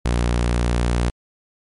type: tone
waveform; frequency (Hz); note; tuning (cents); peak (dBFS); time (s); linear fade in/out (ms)
sawtooth; 59.6; A#1; +39; -13; 0.05-1.1; 5
effects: MP3 48 kbps